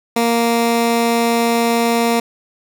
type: tone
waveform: 15% pulse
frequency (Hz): 233.1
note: A#3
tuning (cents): 0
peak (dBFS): -7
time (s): 0.16-2.2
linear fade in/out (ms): 5
effects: none